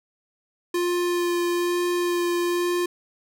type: tone with vibrato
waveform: square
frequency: 350.3 Hz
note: F4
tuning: 5 cents sharp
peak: -22 dBFS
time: 0.74-2.86 s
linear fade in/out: 5 ms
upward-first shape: sine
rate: 1.1 Hz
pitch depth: 10 cents each way
effects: none